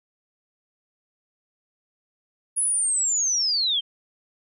sine linear sweep, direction down, 10470 to 3100 Hz, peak -20 dBFS, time 2.56-3.81 s, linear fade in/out 20 ms, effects none

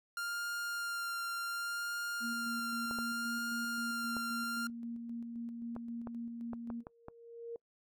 45% pulse tone with vibrato, 1396.9 Hz, F6, in tune, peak -36 dBFS, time 0.17-4.67 s, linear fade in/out 2 ms, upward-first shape sine, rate 0.67 Hz, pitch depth 14 cents each way
sine tone with tremolo, 234 Hz, A#3, 7 cents sharp, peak -38 dBFS, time 2.2-6.84 s, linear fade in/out 50 ms, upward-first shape square, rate 3.8 Hz, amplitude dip 30%
clicks, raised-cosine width 1 ms, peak -30 dBFS, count 9, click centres 2.911 / 2.987 / 4.167 / 5.764 / 6.072 / 6.533 / 6.702 / 6.869 / 7.084 s
sine tone with exponential growth, 466.2 Hz, A#4, in tune, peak -38 dBFS, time 6.64-7.56 s, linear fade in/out 1 ms, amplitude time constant 200 ms
effects noise-tail reverb RT60 0.1 s tail -26 dB re dry

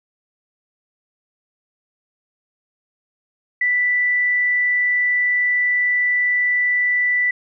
sine tone, 1975.5 Hz, B6, in tune, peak -15 dBFS, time 3.61-7.31 s, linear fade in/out 5 ms, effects none

